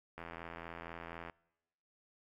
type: click train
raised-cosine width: 0.5 ms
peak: -30 dBFS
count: 95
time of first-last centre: 0.18-1.298 s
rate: 84.1 Hz
effects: noise-tail reverb RT60 1.0 s tail -25 dB re dry